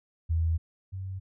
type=tone pair in turn; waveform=sine; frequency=81.9 / 94.97 Hz; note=E2 / F#2; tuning=-11 / +46 cents; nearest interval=minor third; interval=257 cents; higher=second; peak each=-23 / -33 dBFS; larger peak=first; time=0.29-0.58 / 0.92-1.2 s; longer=first; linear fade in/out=20 ms; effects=none